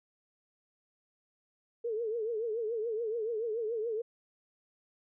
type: tone with vibrato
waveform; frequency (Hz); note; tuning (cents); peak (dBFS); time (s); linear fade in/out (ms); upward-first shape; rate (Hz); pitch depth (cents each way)
sine; 449.4; A4; +37; -31; 1.84-4.02; 10; triangle; 7; 130
effects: none